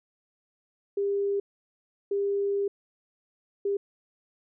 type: tone bursts at uneven times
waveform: sine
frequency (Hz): 400.5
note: G4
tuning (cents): +37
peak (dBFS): -24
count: 3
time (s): 0.97-1.4 / 2.11-2.68 / 3.65-3.77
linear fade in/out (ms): 5
effects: none